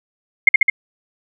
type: tone with echo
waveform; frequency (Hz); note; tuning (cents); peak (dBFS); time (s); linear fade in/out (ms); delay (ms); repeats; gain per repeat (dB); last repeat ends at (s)
sine; 2135; C7; +34; -3; 0.47-0.49; 5; 70; 3; -2; 0.7
effects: none